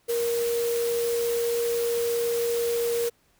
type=tone in noise; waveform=sine; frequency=470 Hz; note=A#4; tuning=14 cents sharp; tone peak=-23 dBFS; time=0.08-3.1 s; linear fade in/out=20 ms; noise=white; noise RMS=-35 dBFS; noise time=0.08-3.1 s; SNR=+9 dB; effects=pink hiss -65 dBFS RMS until 3.39 s